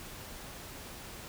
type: silence
effects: pink hiss -46 dBFS RMS until 1.28 s